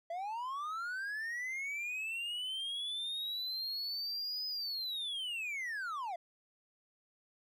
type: linear two-way sweep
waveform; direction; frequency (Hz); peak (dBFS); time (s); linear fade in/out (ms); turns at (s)
triangle; up then down; 657 to 5040 to 657; -35; 0.1-6.16; 5; 4.47
effects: none